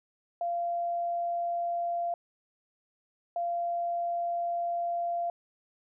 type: tone pair in turn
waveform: sine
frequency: 690 / 690 Hz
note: F5 / F5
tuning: -21 / -21 cents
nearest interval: unison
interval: 0 cents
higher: neither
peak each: -28 dBFS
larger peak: neither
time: 0.41-2.14 / 3.36-5.3 s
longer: second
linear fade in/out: 2 ms
effects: none